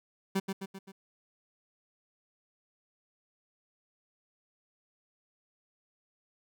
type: tone with echo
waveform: 30% pulse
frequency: 193.2 Hz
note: G3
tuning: 25 cents flat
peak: -24 dBFS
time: 0.35-0.4 s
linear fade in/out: 10 ms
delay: 130 ms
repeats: 4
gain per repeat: -5 dB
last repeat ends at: 0.92 s
effects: none